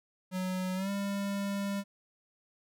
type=tone with pitch glide; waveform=square; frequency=185 to 199.43 Hz; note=F#3 to G3; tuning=0 to +30 cents; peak=-32 dBFS; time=0.31-1.84 s; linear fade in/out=50 ms; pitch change=+130 cents; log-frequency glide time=0.75-0.9 s; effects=none